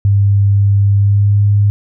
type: tone with pitch glide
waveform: sine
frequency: 100.2 to 102.19 Hz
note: G2 to G#2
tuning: +38 to -27 cents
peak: -7 dBFS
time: 0.05-1.7 s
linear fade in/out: 0 ms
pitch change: +35 cents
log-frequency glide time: 0.91-1.39 s
effects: none